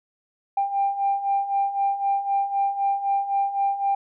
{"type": "beating tone pair", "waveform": "sine", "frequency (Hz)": [791, 794.9], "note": ["G5", "G5"], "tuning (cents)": [15, 24], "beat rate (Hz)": 3.9, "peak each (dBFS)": [-26, -21], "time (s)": [0.57, 3.95], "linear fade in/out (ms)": 5, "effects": ["tanh soft clip ceiling -14 dBFS"]}